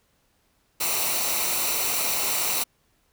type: noise with comb filter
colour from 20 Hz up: white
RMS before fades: -25 dBFS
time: 0.8-2.64 s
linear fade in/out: 10 ms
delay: 0.6 ms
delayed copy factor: -0.6
effects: pink hiss -67 dBFS RMS until 3.12 s